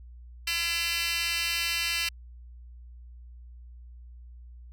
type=tone with high-pass filter; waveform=10% pulse; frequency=337.7 Hz; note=E4; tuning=42 cents sharp; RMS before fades=-29 dBFS; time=0.47-2.09 s; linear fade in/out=5 ms; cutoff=3000 Hz; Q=5.3; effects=added 60 Hz sine -44 dBFS peak until 4.72 s